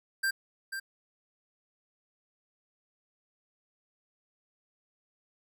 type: tone with echo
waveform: square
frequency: 1579 Hz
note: G6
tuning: 12 cents sharp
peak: -27 dBFS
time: 0.23-0.31 s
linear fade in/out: 10 ms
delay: 490 ms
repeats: 1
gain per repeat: -8 dB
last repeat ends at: 0.8 s
effects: none